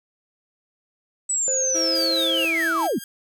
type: linear sweep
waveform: sine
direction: down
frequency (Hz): 7980 to 164.7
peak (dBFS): -20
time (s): 1.29-2.99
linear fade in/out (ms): 10
type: tone with pitch glide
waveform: triangle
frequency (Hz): 523.3 to 529.1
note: C5 to C5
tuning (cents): 0 to +19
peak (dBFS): -24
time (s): 1.48-2.45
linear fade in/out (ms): 0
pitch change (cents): +19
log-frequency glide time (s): 1.85-2
type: tone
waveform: 35% pulse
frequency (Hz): 328.4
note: E4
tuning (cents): -6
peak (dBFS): -25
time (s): 1.74-2.88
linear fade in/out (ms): 20
type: tone with tremolo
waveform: 5% pulse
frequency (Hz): 1612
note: G6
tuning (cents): +48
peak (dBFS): -21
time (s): 1.95-3.04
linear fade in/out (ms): 2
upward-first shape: sine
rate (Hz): 4.7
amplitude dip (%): 70
effects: none